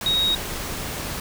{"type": "tone in noise", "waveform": "sine", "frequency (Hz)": 3779, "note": "A#7", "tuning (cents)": 23, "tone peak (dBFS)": -18, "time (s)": [0.06, 0.35], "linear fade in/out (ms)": 2, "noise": "pink", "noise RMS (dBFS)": -30, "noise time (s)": [0.01, 1.2], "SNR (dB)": 9, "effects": []}